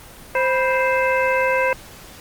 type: harmonic tone with a mistuned harmonic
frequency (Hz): 523.3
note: C5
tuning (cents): 0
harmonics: 1 / 2 / 3 / 4 / 5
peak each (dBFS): -19 / -22 / -24 / -25 / -26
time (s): 0.35-1.73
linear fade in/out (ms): 2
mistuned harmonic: 2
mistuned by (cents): -110
effects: pink hiss -41 dBFS RMS until 2.2 s + Opus 24 kbps